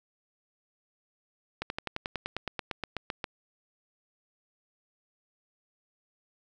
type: slowing click train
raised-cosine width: 0.3 ms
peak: -16 dBFS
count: 16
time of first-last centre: 1.62-3.242 s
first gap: 81 ms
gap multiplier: 1.04
effects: none